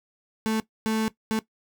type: tone bursts at uneven times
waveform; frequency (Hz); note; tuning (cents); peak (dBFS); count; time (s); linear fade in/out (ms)
35% pulse; 220; A3; 0; -21; 3; 0.46-0.6 / 0.86-1.08 / 1.31-1.39; 0
effects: noise-tail reverb RT60 0.1 s tail -17 dB re dry